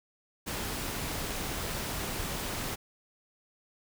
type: noise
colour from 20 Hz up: pink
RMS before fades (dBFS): -35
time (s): 0.46-2.76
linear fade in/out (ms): 20
effects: none